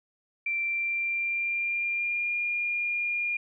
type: tone with pitch glide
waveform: sine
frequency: 2352 to 2415 Hz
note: D7 to D7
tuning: +2 to +48 cents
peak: -26 dBFS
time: 0.46-3.37 s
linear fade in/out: 5 ms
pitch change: +46 cents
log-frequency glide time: 0.62-2.35 s
effects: none